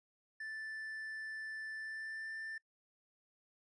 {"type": "tone with pitch glide", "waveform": "triangle", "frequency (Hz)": [1760, 1779.4], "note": ["A6", "A6"], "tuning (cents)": [0, 19], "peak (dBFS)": -40, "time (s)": [0.4, 2.58], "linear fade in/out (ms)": 5, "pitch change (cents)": 19, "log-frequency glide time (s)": [1.74, 2.35], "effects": ["noise-tail reverb RT60 0.1 s tail -26 dB re dry", "resampled to 22050 Hz"]}